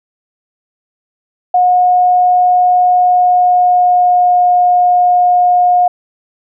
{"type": "tone with pitch glide", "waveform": "sine", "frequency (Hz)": [723, 716.8], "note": ["F#5", "F5"], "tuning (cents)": [-40, 45], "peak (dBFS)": -6, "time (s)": [1.54, 5.88], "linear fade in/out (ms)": 5, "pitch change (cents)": -15, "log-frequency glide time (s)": [2.96, 4.46], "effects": []}